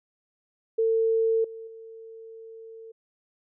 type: tone with level steps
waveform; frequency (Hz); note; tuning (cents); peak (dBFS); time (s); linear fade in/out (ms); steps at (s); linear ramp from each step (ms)
sine; 450; A4; +39; -20 / -37 / -41; 0.78-2.92; 10; 1.44 / 1.67; 5
effects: none